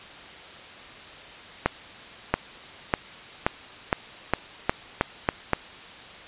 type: accelerating click train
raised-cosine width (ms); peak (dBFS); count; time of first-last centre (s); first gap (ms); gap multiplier
0.5; -4; 10; 1.66-5.533; 680; 0.88
effects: white hiss -43 dBFS RMS until 6.27 s + resampled to 8000 Hz